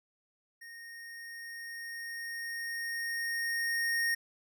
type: tone with level ramp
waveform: square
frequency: 1854 Hz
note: A#6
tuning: 10 cents flat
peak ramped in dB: -47 to -28 dBFS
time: 0.61-4.15 s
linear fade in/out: 10 ms
effects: none